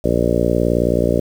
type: harmonic tone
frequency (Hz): 59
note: A#1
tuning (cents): +22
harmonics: 1 / 2 / 3 / 4 / 5 / 6 / 7 / 8 / 9 / 10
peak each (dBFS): -23 / -23 / -23 / -23 / -23 / -23 / -23 / -23 / -23 / -23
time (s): 0.04-1.2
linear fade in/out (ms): 5
effects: 7-bit